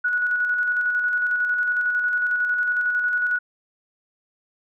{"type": "tone with tremolo", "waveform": "sine", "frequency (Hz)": 1466, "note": "F#6", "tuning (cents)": -16, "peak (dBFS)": -18, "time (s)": [0.04, 3.39], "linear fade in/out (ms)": 10, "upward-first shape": "square", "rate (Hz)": 11, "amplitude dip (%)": 30, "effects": []}